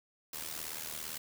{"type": "noise with amplitude modulation", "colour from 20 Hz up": "white", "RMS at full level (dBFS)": -38, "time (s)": [0.33, 1.18], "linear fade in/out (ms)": 5, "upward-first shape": "sine", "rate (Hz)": 77.7, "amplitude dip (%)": 75, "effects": []}